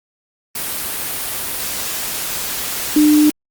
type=tone in noise; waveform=sine; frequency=300.6 Hz; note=D4; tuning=40 cents sharp; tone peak=-8 dBFS; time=2.96-3.3 s; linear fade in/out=5 ms; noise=white; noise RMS=-23 dBFS; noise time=0.55-3.31 s; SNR=+12 dB; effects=Opus 32 kbps